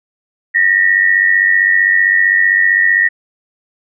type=tone pair together; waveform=sine; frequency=1830 / 1925.5 Hz; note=A#6 / B6; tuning=-32 / -44 cents; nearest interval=minor second; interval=88 cents; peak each=-11 dBFS; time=0.54-3.09 s; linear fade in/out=20 ms; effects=none